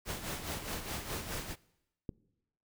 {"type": "noise with tremolo", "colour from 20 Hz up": "pink", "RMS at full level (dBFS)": -37, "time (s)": [0.05, 1.56], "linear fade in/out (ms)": 50, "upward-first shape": "sine", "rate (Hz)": 4.8, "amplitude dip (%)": 60}
{"type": "click", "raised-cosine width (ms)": 3, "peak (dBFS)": -25, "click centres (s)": 2.092}
{"effects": ["noise-tail reverb RT60 0.9 s tail -22 dB re dry"]}